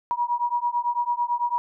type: beating tone pair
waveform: sine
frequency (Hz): 956 / 965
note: A#5 / B5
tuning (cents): +43 / -40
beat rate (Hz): 9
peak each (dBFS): -25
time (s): 0.11-1.58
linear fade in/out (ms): 0
effects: none